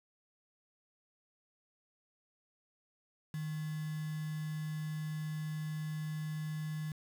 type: tone with quantisation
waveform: sine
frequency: 154.8 Hz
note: D#3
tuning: 9 cents flat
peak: -36 dBFS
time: 3.34-6.92 s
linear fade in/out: 2 ms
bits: 8
effects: none